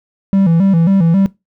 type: tone with vibrato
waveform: triangle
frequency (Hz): 179.9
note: F#3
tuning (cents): -48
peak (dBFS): -6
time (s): 0.33-1.26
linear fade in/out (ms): 0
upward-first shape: square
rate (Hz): 3.7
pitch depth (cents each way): 140
effects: noise-tail reverb RT60 0.2 s tail -20 dB re dry